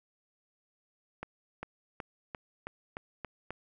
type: accelerating click train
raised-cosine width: 0.5 ms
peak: -23 dBFS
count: 8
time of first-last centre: 1.23-3.506 s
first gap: 400 ms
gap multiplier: 0.93
effects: none